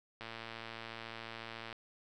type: click train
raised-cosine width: 0.3 ms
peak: -28 dBFS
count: 174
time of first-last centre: 0.21-1.728 s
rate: 114 Hz
effects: none